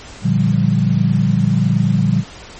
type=chord; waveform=sine; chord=G minor seventh; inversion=first; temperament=equal; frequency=116.54 / 146.83 / 174.61 / 196 Hz; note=Bb2 / D3 / F3 / G3; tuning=0 / 0 / 0 / 0 cents; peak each=-17 dBFS; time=0.22-2.24 s; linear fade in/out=50 ms; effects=pink hiss -36 dBFS RMS until 2.59 s + MP3 32 kbps